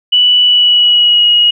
sine tone with pitch glide, 2960 to 2894 Hz, F#7 to F#7, 0 to -39 cents, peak -5 dBFS, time 0.12-1.51 s, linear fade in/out 10 ms, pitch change -39 cents, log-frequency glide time 0.44-1.28 s, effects none

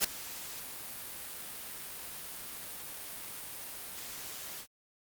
white noise with ADSR envelope, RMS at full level -25 dBFS, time 0-4.67 s, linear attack 43 ms, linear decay 3 ms, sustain -18 dB, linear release 75 ms, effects Opus 48 kbps

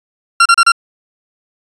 40% pulse tone bursts, 1373 Hz, F6, 30 cents flat, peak -4 dBFS, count 4, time 0.4-0.72 s, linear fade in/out 5 ms, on 56 ms, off 32 ms, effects resampled to 22050 Hz

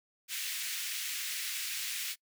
pink high-pass noise, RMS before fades -37 dBFS, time 0.28-2.16 s, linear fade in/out 50 ms, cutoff 2000 Hz, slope 24 dB/octave, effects noise-tail reverb RT60 0.1 s tail -24 dB re dry

